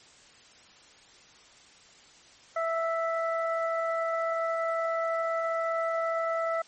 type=harmonic tone; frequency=659.3 Hz; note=E5; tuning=in tune; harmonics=1 / 2 / 3; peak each=-28 / -31 / -38 dBFS; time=2.56-6.62 s; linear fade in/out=5 ms; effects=white hiss -55 dBFS RMS until 6.67 s + MP3 32 kbps